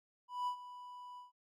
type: tone with ADSR envelope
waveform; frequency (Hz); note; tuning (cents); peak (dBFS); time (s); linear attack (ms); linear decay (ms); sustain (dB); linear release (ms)
triangle; 987.8; B5; 0; -31; 0.28-1.32; 190; 88; -15; 140
effects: none